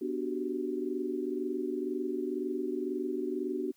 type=chord; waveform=sine; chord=G major seventh; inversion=first; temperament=equal; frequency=246.9 / 293.7 / 370 / 392 Hz; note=B3 / D4 / F#4 / G4; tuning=0 / 0 / 0 / 0 cents; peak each=-38 / -36 / -34 / -40 dBFS; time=0.01-3.72 s; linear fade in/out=10 ms; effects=white hiss -69 dBFS RMS until 3.76 s